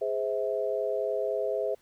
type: chord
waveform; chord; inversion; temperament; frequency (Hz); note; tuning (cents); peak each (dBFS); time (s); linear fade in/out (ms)
sine; Ab augmented; none; just; 415.3 / 519.1 / 648.9; Ab4 / C5 / E5; 0 / -14 / -27; -31; 0.01-1.75; 10
effects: pink hiss -65 dBFS RMS until 1.81 s